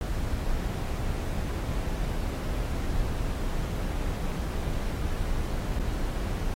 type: noise with dropouts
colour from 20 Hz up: brown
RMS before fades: -29 dBFS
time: 0.01-6.54 s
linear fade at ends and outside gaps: 1 ms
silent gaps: 5.791-5.797 s
effects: AAC 48 kbps